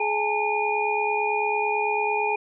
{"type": "tone cluster", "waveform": "sine", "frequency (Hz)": [422.5, 827, 896, 2440], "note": ["G#4", "G#5", "A5", "D#7"], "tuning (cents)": [30, -8, 31, -34], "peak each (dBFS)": -27, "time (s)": [0, 2.36], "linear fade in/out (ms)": 5, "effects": []}